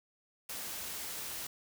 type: noise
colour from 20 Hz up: white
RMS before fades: -41 dBFS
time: 0.49-1.47 s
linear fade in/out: 5 ms
effects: none